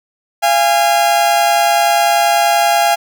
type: tone pair together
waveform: 40% pulse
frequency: 688.7 / 819 Hz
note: F5 / G#5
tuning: -24 / -24 cents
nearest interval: minor third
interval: 300 cents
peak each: -12 dBFS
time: 0.42-2.96 s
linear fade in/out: 20 ms
effects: none